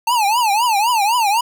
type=tone with vibrato; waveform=square; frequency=887 Hz; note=A5; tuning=14 cents sharp; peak=-14 dBFS; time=0.07-1.41 s; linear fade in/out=5 ms; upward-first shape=triangle; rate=3.9 Hz; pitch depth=230 cents each way; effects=none